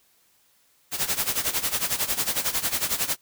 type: noise with tremolo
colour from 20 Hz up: white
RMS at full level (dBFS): -23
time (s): 0.91-3.17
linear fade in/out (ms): 50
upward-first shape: sine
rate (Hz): 11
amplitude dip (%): 80
effects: white hiss -63 dBFS RMS until 3.21 s